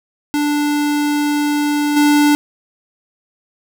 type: tone with level steps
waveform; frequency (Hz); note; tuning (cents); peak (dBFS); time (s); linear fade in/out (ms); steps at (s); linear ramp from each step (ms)
square; 293.7; D4; 0; -15 / -10; 0.34-2.35; 0; 1.96; 10
effects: none